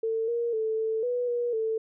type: tone with pitch steps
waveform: sine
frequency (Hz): 448.4 / 470.6 / 440.3 / 442.9 / 490.3 / 480.5 / 443.6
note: A4 / A#4 / A4 / A4 / B4 / B4 / A4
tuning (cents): +33 / +16 / +1 / +11 / -13 / -48 / +14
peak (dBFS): -25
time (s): 0.03-1.78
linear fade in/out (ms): 5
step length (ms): 250
effects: none